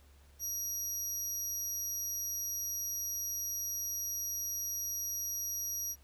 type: tone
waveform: 30% pulse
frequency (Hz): 5750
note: F8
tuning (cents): +50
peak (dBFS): -31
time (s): 0.39-5.96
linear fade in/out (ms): 50
effects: added 70 Hz sine -58 dBFS peak until 6.03 s + pink hiss -66 dBFS RMS until 6.03 s